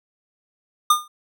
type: tone with exponential decay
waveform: square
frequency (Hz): 1212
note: D#6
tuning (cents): -46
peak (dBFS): -10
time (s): 0.9-1.08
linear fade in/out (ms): 5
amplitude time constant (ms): 38
effects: none